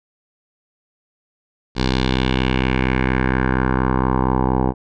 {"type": "tone with low-pass filter sweep", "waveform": "10% pulse", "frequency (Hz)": 64.3, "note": "C2", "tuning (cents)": -30, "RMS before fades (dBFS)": -18, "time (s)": [1.75, 4.74], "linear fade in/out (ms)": 50, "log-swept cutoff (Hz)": [4500, 750], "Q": 2.5, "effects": []}